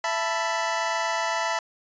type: chord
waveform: 25% pulse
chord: E suspended fourth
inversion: none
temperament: equal with one note detuned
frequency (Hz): 665.8 / 880 / 987.8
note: E5 / A5 / B5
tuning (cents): +17 / 0 / 0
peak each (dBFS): -25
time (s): 0.04-1.59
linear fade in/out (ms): 2
effects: resampled to 16000 Hz